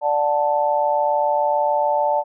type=chord; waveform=sine; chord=D major; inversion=none; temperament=just; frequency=587.3 / 734.2 / 881 Hz; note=D5 / F#5 / A5; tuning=0 / -14 / +2 cents; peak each=-20 / -24 / -19 dBFS; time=0.01-2.24 s; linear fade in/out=50 ms; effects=none